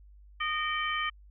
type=harmonic tone with a mistuned harmonic; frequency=615 Hz; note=D#5; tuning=20 cents flat; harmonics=2 / 3 / 4 / 5; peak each=-32 / -34 / -35 / -36 dBFS; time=0.4-1.1 s; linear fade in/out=10 ms; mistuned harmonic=4; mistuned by=-100 cents; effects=added 50 Hz sine -51 dBFS peak until 1.3 s